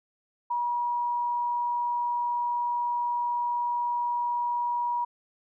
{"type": "tone", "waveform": "sine", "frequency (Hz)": 961, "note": "B5", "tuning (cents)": -48, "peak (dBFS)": -25, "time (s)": [0.5, 5.05], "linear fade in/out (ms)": 10, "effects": []}